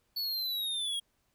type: linear sweep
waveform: square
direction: down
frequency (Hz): 4465 to 3261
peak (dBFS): -32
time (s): 0.16-1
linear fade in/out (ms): 10
effects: pink hiss -75 dBFS RMS until 1.34 s